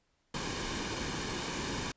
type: noise with comb filter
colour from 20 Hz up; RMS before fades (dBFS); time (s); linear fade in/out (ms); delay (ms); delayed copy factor
pink; -36; 0.34-1.92; 5; 1.5; -0.5
effects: pink hiss -75 dBFS RMS until 1.96 s + resampled to 16000 Hz